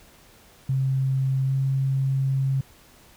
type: tone with pitch glide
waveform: sine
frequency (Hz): 133.3 to 134.69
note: C3 to C#3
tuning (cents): +33 to -49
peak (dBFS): -20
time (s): 0.69-2.61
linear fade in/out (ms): 5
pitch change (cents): +18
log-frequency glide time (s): 1.46-1.53
effects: pink hiss -53 dBFS RMS until 3.16 s